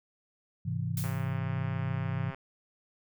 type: chord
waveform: sine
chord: Ab augmented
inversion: none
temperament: equal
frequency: 103.83 / 130.81 / 164.81 Hz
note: Ab2 / C3 / E3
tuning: 0 / 0 / 0 cents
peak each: -34 dBFS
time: 0.65-2.31 s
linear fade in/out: 10 ms
type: noise with exponential decay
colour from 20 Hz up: blue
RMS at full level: -36 dBFS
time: 0.97-1.38 s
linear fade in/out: 2 ms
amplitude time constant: 89 ms
type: click train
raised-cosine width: 0.5 ms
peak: -27 dBFS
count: 176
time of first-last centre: 1.04-2.346 s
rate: 134 Hz
effects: none